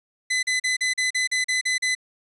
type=tone bursts; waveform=sawtooth; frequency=2015 Hz; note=B6; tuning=34 cents sharp; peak=-17 dBFS; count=10; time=0.3-1.951 s; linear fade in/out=10 ms; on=130 ms; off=39 ms; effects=resampled to 24000 Hz